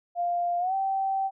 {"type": "tone with pitch glide", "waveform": "sine", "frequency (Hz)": [698.5, 775], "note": ["F5", "G5"], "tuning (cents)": [0, -20], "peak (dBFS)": -24, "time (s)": [0.15, 1.31], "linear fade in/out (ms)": 50, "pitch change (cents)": 180, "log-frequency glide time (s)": [0.59, 0.74], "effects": []}